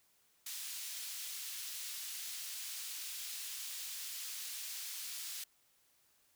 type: high-pass noise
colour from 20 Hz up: pink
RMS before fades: -44 dBFS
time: 0.46-5.44 s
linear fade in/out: 5 ms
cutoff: 3600 Hz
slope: 12 dB/octave
effects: white hiss -72 dBFS RMS until 6.35 s